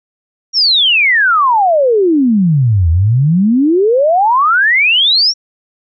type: exponential two-way sweep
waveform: sine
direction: down then up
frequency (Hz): 5720 to 79 to 5720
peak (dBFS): -7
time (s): 0.53-5.34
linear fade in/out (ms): 50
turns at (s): 2.9
effects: none